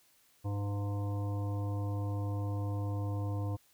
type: harmonic tone with a mistuned harmonic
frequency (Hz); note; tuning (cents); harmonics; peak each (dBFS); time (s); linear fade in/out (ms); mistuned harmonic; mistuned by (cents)
101.3; G#2; -43; 1 / 3 / 5 / 7 / 9 / 10; -32 / -42 / -46 / -49 / -51 / -52; 0.44-3.57; 20; 10; +56
effects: white hiss -67 dBFS RMS until 3.73 s